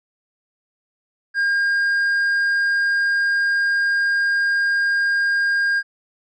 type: tone with tanh clipping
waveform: sine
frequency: 1613 Hz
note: G6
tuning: 49 cents sharp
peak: -17 dBFS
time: 1.34-5.83 s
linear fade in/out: 50 ms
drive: 4 dB
effects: none